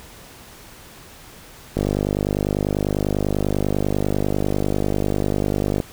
click train, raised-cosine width 2 ms, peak -7 dBFS, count 203, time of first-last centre 1.77-5.802 s, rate 50.1 Hz, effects pink hiss -43 dBFS RMS until 5.92 s

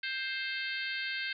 harmonic tone with a mistuned harmonic, 526 Hz, C5, 9 cents sharp, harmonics 3 / 4 / 5 / 6 / 7 / 8 / 9, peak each -37 / -39 / -41 / -43 / -44 / -45 / -46 dBFS, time 0.03-1.33 s, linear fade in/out 5 ms, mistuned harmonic 9, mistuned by -48 cents, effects none

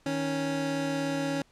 25% pulse tone pair together, 156.98 / 277.2 Hz, D#3 / C#4, +16 / 0 cents, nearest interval minor seventh, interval 984 cents, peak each -31 / -25 dBFS, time 0.06-1.42 s, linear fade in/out 2 ms, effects pink hiss -64 dBFS RMS until 1.51 s + low-pass 8000 Hz 12 dB/octave

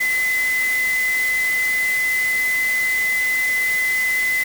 sine tone in noise, 2026 Hz, B6, 44 cents sharp, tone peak -17 dBFS, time 0-4.44 s, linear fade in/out 10 ms, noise white, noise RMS -30 dBFS, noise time 0-4.44 s, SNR +10 dB, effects none

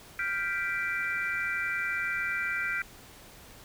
sine chord, G dominant seventh, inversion third, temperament equal, 1396.9 / 1568 / 1975.5 / 2349 Hz, F6 / G6 / B6 / D7, 0 / 0 / 0 / 0 cents, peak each -34 dBFS, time 0.19-2.82 s, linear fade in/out 2 ms, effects pink hiss -51 dBFS RMS until 3.64 s

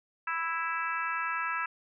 harmonic tone, 330 Hz, E4, 2 cents sharp, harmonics 3 / 4 / 5 / 6 / 7 / 8, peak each -37 / -33 / -35 / -42 / -43 / -39 dBFS, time 0.27-1.66 s, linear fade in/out 5 ms, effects none

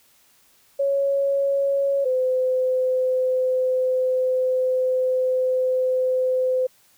sine tone pair in turn, 554.4 / 512.3 Hz, C#5 / C5, 0 / -37 cents, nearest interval minor second, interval 137 cents, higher first, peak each -18 dBFS, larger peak neither, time 0.79-2.05 / 2.05-6.67 s, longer second, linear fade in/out 10 ms, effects white hiss -58 dBFS RMS until 6.97 s

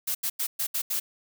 blue noise bursts at uneven times, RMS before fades -28 dBFS, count 6, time 0.07-0.15 / 0.23-0.3 / 0.39-0.47 / 0.59-0.67 / 0.74-0.82 / 0.9-1 s, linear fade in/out 10 ms, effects none

